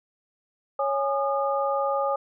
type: tone cluster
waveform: sine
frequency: 554 / 828 / 1220 Hz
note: C#5 / G#5 / D#6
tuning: -1 / -5 / -34 cents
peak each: -25 / -28 / -28 dBFS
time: 0.79-2.16 s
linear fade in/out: 5 ms
effects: none